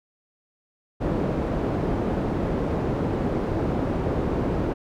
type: low-pass noise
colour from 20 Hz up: white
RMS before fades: -25 dBFS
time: 1-4.74 s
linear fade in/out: 20 ms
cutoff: 410 Hz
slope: 12 dB/octave
effects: none